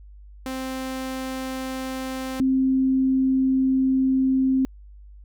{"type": "tone pair in turn", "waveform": ["sawtooth", "sine"], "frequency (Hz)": [261.6, 263.4], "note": ["C4", "C4"], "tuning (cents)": [0, 12], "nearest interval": "unison", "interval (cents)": 12, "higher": "second", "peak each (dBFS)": [-24, -17], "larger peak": "second", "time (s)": [[0.46, 2.4], [2.4, 4.65]], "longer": "second", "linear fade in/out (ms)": 0, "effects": ["added 50 Hz sine -42 dBFS peak until 5.24 s"]}